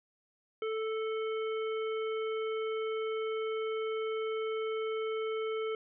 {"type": "harmonic tone", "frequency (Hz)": 440, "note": "A4", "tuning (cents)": 0, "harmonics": [1, 3, 5, 7], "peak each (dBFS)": [-32, -42, -46, -49], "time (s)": [0.62, 5.75], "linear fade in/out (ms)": 2, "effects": []}